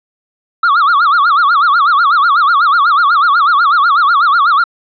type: tone with vibrato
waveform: triangle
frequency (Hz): 1256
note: D#6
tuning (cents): +16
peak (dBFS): -5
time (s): 0.63-4.64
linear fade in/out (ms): 5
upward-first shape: sine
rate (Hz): 8.1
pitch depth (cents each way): 220
effects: resampled to 11025 Hz